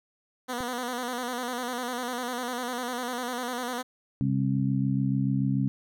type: tone with vibrato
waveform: 10% pulse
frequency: 246.9 Hz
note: B3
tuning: in tune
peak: -22 dBFS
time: 0.48-3.83 s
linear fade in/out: 20 ms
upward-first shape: square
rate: 10 Hz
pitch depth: 52 cents each way
type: click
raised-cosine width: 3 ms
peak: -26 dBFS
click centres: 0.606 s
type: harmonic tone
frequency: 66.9 Hz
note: C2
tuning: 39 cents sharp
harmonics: 2 / 3 / 4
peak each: -26 / -28 / -29 dBFS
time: 4.21-5.68 s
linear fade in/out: 0 ms
effects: none